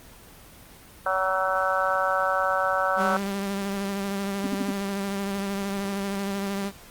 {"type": "harmonic tone", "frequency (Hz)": 188.7, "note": "F#3", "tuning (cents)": 34, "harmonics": [3, 4, 5, 6, 7, 8], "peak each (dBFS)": [-27, -29, -31, -31, -26, -29], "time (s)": [1.06, 3.17], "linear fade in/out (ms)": 2}
{"type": "tone with vibrato", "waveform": "sawtooth", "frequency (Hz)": 198, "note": "G3", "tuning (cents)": 18, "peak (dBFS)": -23, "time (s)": [2.96, 6.72], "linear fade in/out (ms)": 50, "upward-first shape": "sine", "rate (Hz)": 13, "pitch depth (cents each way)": 26}
{"type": "tone bursts", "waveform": "sine", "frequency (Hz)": 258.1, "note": "C4", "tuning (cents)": -23, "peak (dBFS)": -24, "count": 4, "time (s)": [4.44, 4.708], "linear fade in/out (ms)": 5, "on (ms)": 28, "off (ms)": 52}
{"effects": ["pink hiss -48 dBFS RMS until 6.9 s", "Opus 24 kbps"]}